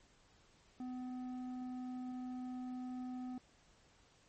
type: tone with low-pass filter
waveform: square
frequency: 252.3 Hz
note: B3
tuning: 37 cents sharp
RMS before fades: -44 dBFS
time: 0.8-3.38 s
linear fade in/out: 2 ms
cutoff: 700 Hz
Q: 0.82
effects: pink hiss -68 dBFS RMS until 4.28 s + MP3 32 kbps